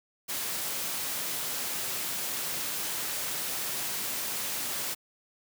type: noise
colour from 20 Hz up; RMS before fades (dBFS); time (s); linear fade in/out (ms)
white; -33; 0.28-4.95; 20
effects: high-pass 100 Hz 12 dB/octave